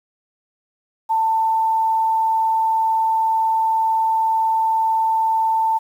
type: tone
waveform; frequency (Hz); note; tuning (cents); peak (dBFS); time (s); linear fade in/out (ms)
sine; 891; A5; +22; -15; 1.09-5.79; 20
effects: 8-bit